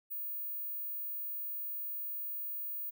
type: tone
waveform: sine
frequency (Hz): 15540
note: B9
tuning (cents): -29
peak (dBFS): -36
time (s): 0.1-2.91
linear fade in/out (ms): 20
effects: none